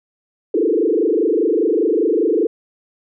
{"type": "tone with frequency modulation", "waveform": "sine", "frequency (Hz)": 388.2, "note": "G4", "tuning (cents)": -17, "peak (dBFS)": -13, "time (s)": [0.54, 2.47], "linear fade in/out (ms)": 5, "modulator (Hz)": 25, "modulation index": 3.3, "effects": []}